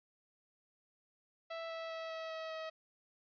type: tone with pitch steps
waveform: sawtooth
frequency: 659.3 / 655.1 / 651 / 646.9 / 642.8 / 638.7 Hz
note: E5 / E5 / E5 / E5 / E5 / D#5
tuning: 0 / -11 / -22 / -33 / -44 / +45 cents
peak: -37 dBFS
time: 1.5-2.7 s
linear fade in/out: 10 ms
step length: 200 ms
effects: resampled to 11025 Hz